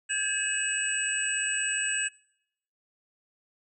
sine tone cluster, 1602 / 1699 / 2564 / 2885 / 7970 Hz, G6 / G#6 / E7 / F#7 / B8, +37 / +39 / -49 / -44 / +15 cents, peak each -34 / -33 / -34 / -36 / -30 dBFS, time 0.09-2.09 s, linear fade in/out 20 ms, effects noise-tail reverb RT60 0.8 s tail -26 dB re dry

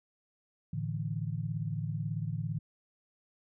sine chord, A suspended fourth, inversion none, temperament equal, 110 / 146.83 / 164.81 Hz, A2 / D3 / E3, 0 / 0 / 0 cents, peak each -36 / -36 / -37 dBFS, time 0.73-2.59 s, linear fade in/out 5 ms, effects none

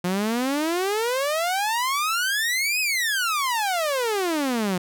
sawtooth exponential two-way sweep, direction up then down, 174.61 to 2583 to 174.61 Hz, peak -18 dBFS, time 0.04-4.78 s, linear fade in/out 5 ms, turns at 2.8 s, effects none

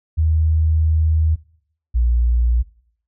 sine tone pair in turn, 79.2 / 59.33 Hz, D#2 / A#1, +31 / +31 cents, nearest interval perfect fourth, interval 500 cents, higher first, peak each -13 dBFS, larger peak neither, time 0.17-1.36 / 1.94-2.63 s, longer first, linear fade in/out 20 ms, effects noise-tail reverb RT60 0.6 s tail -20 dB re dry

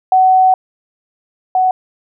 sine tone pair in turn, 750 / 744.4 Hz, F#5 / F#5, +23 / +10 cents, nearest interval unison, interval 13 cents, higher first, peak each -6 / -9 dBFS, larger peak first, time 0.12-0.54 / 1.55-1.71 s, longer first, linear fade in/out 2 ms, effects none

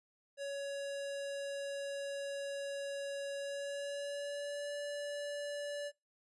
square tone with pitch glide, 560 to 578.7 Hz, C#5 to D5, +18 to -26 cents, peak -39 dBFS, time 0.37-5.92 s, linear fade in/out 50 ms, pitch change +56 cents, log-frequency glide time 3.37-4.74 s, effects noise-tail reverb RT60 0.2 s tail -20 dB re dry + resampled to 24000 Hz

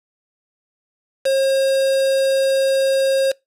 triangle tone with quantisation, 538 Hz, C5, 48 cents sharp, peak -12 dBFS, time 1.25-3.32 s, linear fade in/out 10 ms, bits 4, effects noise-tail reverb RT60 0.2 s tail -25 dB re dry + low-pass 11000 Hz 12 dB/octave

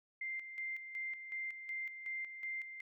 sine tone with tremolo, 2093 Hz, C7, in tune, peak -38 dBFS, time 0.21-2.81 s, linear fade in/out 5 ms, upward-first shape square, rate 2.7 Hz, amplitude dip 60%, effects none

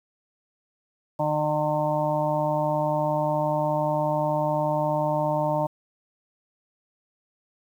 harmonic tone, 151.4 Hz, D#3, 47 cents flat, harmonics 1 / 2 / 4 / 5 / 6 / 7, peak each -29 / -32 / -25 / -33 / -27 / -37 dBFS, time 1.19-5.67 s, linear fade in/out 10 ms, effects 9-bit

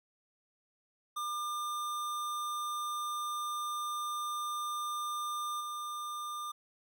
square tone with level steps, 1200 Hz, D6, 37 cents sharp, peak -35 / -38 dBFS, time 1.16-6.52 s, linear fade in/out 10 ms, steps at 5.6 s, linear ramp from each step 10 ms, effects none

